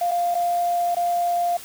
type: tone with dropouts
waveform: triangle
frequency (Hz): 698.5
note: F5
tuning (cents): 0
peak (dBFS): -15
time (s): 0.01-1.57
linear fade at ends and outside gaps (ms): 5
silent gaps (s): 0.112-0.116 / 0.344-0.351 / 0.948-0.967
effects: tanh soft clip ceiling -17 dBFS + white hiss -40 dBFS RMS until 1.64 s